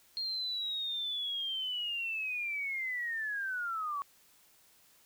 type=linear sweep; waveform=sine; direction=down; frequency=4248 to 1108.7 Hz; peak=-33 dBFS; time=0.17-4.02 s; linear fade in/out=0 ms; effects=white hiss -64 dBFS RMS until 5.05 s